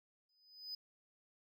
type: tone with exponential growth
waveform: triangle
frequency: 5000 Hz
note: D#8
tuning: 8 cents sharp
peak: -39 dBFS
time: 0.29-0.75 s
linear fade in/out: 5 ms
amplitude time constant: 100 ms
effects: none